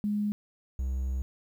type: tone pair in turn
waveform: sine / triangle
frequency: 207.7 / 65.18 Hz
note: G#3 / C2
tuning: 0 / -6 cents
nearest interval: octave + minor sixth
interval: 2006 cents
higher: first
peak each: -26 dBFS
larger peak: neither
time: 0.04-0.32 / 0.79-1.22 s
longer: second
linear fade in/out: 0 ms
effects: 10-bit